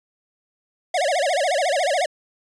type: tone with vibrato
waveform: square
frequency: 639 Hz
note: D#5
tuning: 46 cents sharp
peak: -19 dBFS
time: 0.94-2.06 s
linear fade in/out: 5 ms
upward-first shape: sine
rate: 14 Hz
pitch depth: 270 cents each way
effects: resampled to 22050 Hz